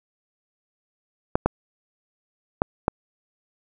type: clicks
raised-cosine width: 1 ms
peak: -4 dBFS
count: 4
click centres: 1.355 / 1.46 / 2.619 / 2.881 s
effects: none